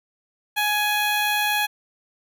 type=tone with notch filter; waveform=10% pulse; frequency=836 Hz; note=G#5; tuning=11 cents sharp; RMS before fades=-22 dBFS; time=0.56-1.67 s; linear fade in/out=20 ms; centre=5100 Hz; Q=1.5; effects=none